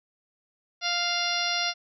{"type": "harmonic tone", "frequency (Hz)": 698.5, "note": "F5", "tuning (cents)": 0, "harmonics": [1, 2, 3, 4, 5, 6, 7, 8], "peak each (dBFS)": [-33, -33, -33, -33, -33, -33, -33, -33], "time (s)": [0.81, 1.74], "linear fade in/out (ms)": 50, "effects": []}